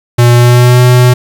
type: tone with pitch glide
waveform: square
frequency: 120.5 to 124.39 Hz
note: B2 to B2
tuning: -42 to +13 cents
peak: -3 dBFS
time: 0.18-1.14 s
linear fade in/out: 10 ms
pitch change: +55 cents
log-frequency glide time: 0.33-0.81 s
effects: 7-bit